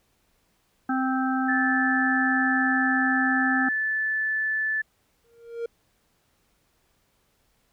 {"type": "harmonic tone", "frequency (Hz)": 261.3, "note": "C4", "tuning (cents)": -2, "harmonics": [1, 3, 5, 6], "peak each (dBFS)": [-24, -29, -31, -32], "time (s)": [0.89, 3.69], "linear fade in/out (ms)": 5}
{"type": "tone", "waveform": "sine", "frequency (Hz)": 1747, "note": "A6", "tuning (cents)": -13, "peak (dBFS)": -23, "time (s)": [1.48, 4.82], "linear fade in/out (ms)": 10}
{"type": "tone with exponential growth", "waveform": "triangle", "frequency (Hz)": 466.2, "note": "A#4", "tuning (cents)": 0, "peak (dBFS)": -23, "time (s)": [5.24, 5.66], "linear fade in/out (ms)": 5, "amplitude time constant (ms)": 91}
{"effects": ["pink hiss -68 dBFS RMS until 7.72 s"]}